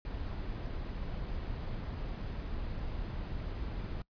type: noise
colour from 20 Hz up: brown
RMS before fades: -38 dBFS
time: 0.05-4.02 s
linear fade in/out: 2 ms
effects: noise-tail reverb RT60 0.1 s tail -23 dB re dry + resampled to 11025 Hz